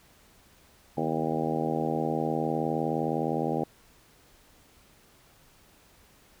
harmonic tone with a mistuned harmonic, 79.6 Hz, D#2, 40 cents sharp, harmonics 2 / 3 / 4 / 5 / 6 / 7 / 8 / 9 / 10, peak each -34 / -33 / -33 / -35 / -34 / -36 / -39 / -38 / -34 dBFS, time 0.97-3.64 s, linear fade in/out 5 ms, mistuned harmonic 2, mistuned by -72 cents, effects pink hiss -59 dBFS RMS until 6.4 s

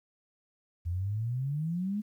sine exponential sweep, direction up, 83 to 215.6 Hz, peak -29 dBFS, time 0.85-2.02 s, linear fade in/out 20 ms, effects 11-bit

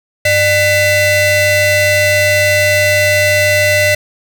35% pulse ring-modulated tone, 698.5 Hz, F5, in tune, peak -4 dBFS, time 0.25-3.95 s, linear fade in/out 5 ms, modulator 1300 Hz, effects none

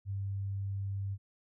sine tone, 98.5 Hz, G2, 9 cents sharp, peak -33 dBFS, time 0.05-1.18 s, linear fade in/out 50 ms, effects none

